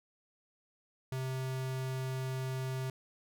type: tone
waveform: square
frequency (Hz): 130.81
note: C3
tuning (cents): 0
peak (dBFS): -35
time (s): 1.12-2.9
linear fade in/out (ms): 2
effects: none